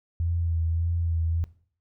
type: tone with vibrato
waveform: sine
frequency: 83.5 Hz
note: E2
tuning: 23 cents sharp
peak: -23 dBFS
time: 0.2-1.44 s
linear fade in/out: 0 ms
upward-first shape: sine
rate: 1.7 Hz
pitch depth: 33 cents each way
effects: noise-tail reverb RT60 0.5 s tail -18 dB re dry